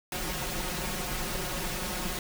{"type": "noise with comb filter", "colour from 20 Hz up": "pink", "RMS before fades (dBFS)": -33, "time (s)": [0.12, 2.19], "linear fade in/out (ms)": 2, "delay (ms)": 5.5, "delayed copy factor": 0.95, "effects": []}